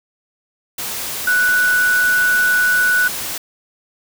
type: tone in noise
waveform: sine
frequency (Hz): 1480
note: F#6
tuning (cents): 0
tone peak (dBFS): -12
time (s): 1.27-3.08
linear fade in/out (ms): 5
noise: white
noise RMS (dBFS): -25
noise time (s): 0.78-3.38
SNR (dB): +10
effects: none